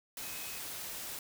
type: tone in noise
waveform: sine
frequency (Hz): 2537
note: D#7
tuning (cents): +33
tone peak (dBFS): -50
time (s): 0.23-0.59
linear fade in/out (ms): 2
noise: white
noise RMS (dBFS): -42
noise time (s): 0.17-1.19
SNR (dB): -11
effects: none